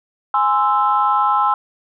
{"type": "chord", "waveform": "sine", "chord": "Ab augmented", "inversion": "none", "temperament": "equal with one note detuned", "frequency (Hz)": [830.6, 1039.9, 1318.5], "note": ["Ab5", "C6", "E6"], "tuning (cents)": [0, -11, 0], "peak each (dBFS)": -17, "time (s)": [0.34, 1.54], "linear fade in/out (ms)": 2, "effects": ["tanh soft clip ceiling -4 dBFS"]}